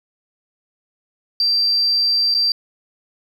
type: tone with dropouts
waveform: triangle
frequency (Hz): 4699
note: D8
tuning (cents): 0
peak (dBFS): -11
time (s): 1.4-2.52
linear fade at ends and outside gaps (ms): 2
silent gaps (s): 2.342-2.348
effects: tanh soft clip ceiling -12 dBFS